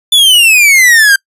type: exponential sweep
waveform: 45% pulse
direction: down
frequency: 3520 to 1568 Hz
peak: -3 dBFS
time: 0.12-1.16 s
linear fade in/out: 5 ms
effects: noise-tail reverb RT60 0.1 s tail -26 dB re dry + resampled to 32000 Hz